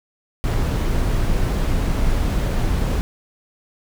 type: noise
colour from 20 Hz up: brown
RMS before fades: -19 dBFS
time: 0.44-3.01 s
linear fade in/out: 0 ms
effects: none